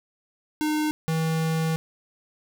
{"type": "tone pair in turn", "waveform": "square", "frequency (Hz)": [305, 161.01], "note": ["D#4", "E3"], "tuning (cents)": [-34, -40], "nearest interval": "major seventh", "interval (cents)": 1106, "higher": "first", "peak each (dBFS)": -23, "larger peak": "neither", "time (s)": [[0.61, 0.91], [1.08, 1.76]], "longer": "second", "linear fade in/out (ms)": 0, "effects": []}